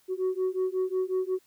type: beating tone pair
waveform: sine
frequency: 370 / 375.5 Hz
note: F#4 / F#4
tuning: 0 / +26 cents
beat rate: 5.5 Hz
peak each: -27 dBFS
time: 0.08-1.39 s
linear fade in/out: 50 ms
effects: tanh soft clip ceiling -22 dBFS + white hiss -65 dBFS RMS until 1.46 s